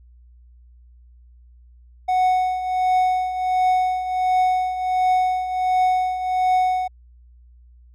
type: tone with tremolo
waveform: triangle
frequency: 739 Hz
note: F#5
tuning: 2 cents flat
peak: -12 dBFS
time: 2.08-6.88 s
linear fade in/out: 10 ms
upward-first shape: triangle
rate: 1.4 Hz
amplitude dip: 70%
effects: added 60 Hz sine -46 dBFS peak until 7.94 s